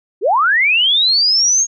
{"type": "linear sweep", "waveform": "sine", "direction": "up", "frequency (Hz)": [329.9, 6630], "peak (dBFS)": -10, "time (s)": [0.21, 1.67], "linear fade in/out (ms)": 50, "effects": []}